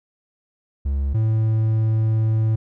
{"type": "tone pair in turn", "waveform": "triangle", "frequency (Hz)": [69.3, 110.36], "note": ["C#2", "A2"], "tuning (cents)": [0, 6], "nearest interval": "minor sixth", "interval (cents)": 806, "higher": "second", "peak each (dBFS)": [-17, -14], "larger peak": "second", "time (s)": [[0.85, 1.14], [1.14, 2.56]], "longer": "second", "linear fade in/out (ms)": 10, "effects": []}